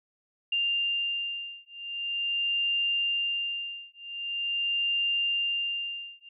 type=beating tone pair; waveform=sine; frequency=2794 / 2794.44 Hz; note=F7 / F7; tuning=0 / 0 cents; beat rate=0.44 Hz; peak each=-30 dBFS; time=0.52-6.29 s; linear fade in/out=5 ms; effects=none